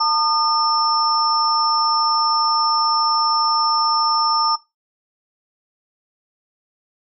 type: tone cluster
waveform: sine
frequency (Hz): 903 / 1218 / 5370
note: A5 / D#6 / E8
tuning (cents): +45 / -37 / +31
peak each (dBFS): -19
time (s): 0-4.56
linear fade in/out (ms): 10
effects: noise-tail reverb RT60 0.2 s tail -17 dB re dry